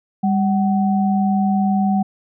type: tone pair together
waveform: sine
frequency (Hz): 199.1 / 753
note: G3 / F#5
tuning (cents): +27 / +30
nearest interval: octave + major seventh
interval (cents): 2303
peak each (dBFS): -15 / -21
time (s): 0.23-2.03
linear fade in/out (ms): 10
effects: none